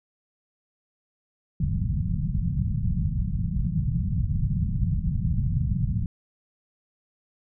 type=low-pass noise; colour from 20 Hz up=white; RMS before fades=-25 dBFS; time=1.6-6.06 s; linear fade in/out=2 ms; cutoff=180 Hz; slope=48 dB/octave; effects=none